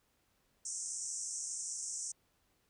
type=band-pass noise; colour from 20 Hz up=white; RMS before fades=-41 dBFS; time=0.65-2.12 s; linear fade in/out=5 ms; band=5600 to 8800 Hz; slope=96 dB/octave; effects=pink hiss -75 dBFS RMS until 2.69 s